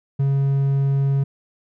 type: tone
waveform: triangle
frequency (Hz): 138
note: C#3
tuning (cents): -7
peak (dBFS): -14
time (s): 0.19-1.24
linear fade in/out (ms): 10
effects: none